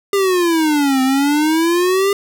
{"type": "exponential two-way sweep", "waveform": "square", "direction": "down then up", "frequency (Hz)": [404.2, 258.9, 404.2], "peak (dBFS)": -13, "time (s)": [0.13, 2.13], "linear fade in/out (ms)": 2, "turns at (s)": 1.02, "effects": []}